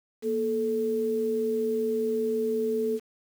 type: tone pair together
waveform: sine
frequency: 235.1 / 437.4 Hz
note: A#3 / A4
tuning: +15 / -10 cents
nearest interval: major seventh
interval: 1075 cents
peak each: -31 / -25 dBFS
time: 0.22-3 s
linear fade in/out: 50 ms
effects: 8-bit